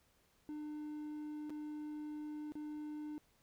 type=tone with dropouts; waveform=triangle; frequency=300.9 Hz; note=D4; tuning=42 cents sharp; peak=-40 dBFS; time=0.49-3.18 s; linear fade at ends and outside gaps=0 ms; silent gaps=1.496-1.503 / 2.521-2.554 s; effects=pink hiss -73 dBFS RMS until 3.42 s